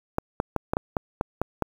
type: clicks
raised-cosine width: 1 ms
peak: -9 dBFS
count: 9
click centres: 0.184 / 0.401 / 0.563 / 0.735 / 0.769 / 0.968 / 1.211 / 1.416 / 1.623 s
effects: 7-bit